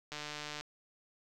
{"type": "click train", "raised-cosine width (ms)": 0.2, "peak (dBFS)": -24, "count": 74, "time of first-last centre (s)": [0.12, 0.61], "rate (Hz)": 149, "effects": []}